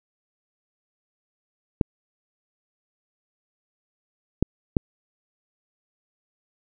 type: clicks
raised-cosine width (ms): 3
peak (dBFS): -5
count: 3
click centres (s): 1.812 / 4.426 / 4.768
effects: none